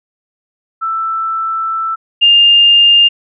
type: tone pair in turn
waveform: sine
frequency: 1326 / 2810 Hz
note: E6 / F7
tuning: +10 / +10 cents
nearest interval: octave + minor second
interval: 1300 cents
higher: second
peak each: -14 / -4 dBFS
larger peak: second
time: 0.81-1.96 / 2.21-3.09 s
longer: first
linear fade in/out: 20 ms
effects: none